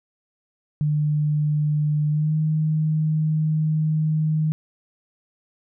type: tone with pitch glide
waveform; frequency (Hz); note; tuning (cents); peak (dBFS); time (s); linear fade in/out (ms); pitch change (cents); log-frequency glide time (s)
sine; 150 to 155.56; D3 to D#3; +37 to 0; -18; 0.81-4.52; 0; +63; 2.1-2.35
effects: none